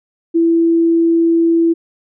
sine tone, 332.9 Hz, E4, 17 cents sharp, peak -9 dBFS, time 0.34-1.74 s, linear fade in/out 20 ms, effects none

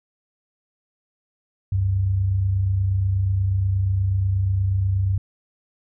sine tone pair together, 68.4 / 96.73 Hz, C#2 / G2, -23 / -23 cents, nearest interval tritone, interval 600 cents, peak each -28 / -18 dBFS, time 1.72-5.18 s, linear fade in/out 5 ms, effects none

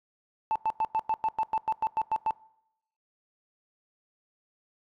sine tone bursts, 880 Hz, A5, in tune, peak -22 dBFS, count 13, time 0.51-2.308 s, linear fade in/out 0 ms, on 46 ms, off 100 ms, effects noise-tail reverb RT60 0.8 s tail -23 dB re dry + tanh soft clip ceiling -21 dBFS

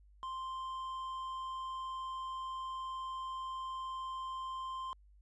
sine tone with hard clipping, 1046.5 Hz, C6, in tune, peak -40 dBFS, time 0.23-4.93 s, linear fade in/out 0 ms, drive 5 dB, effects added 50 Hz sine -59 dBFS peak until 5.21 s + resampled to 22050 Hz

